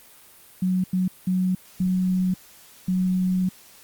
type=tone bursts at uneven times; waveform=sine; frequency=184.5 Hz; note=F#3; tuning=5 cents flat; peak=-19 dBFS; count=5; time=0.62-0.84 / 0.93-1.08 / 1.27-1.55 / 1.8-2.34 / 2.88-3.49 s; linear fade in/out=5 ms; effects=white hiss -50 dBFS RMS until 3.83 s + Opus 32 kbps